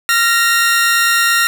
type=tone pair together; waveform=sawtooth; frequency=1381.3 / 1864.7 Hz; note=F6 / A#6; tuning=-19 / 0 cents; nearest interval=perfect fourth; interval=519 cents; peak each=-10 dBFS; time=0.09-1.47 s; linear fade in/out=0 ms; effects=none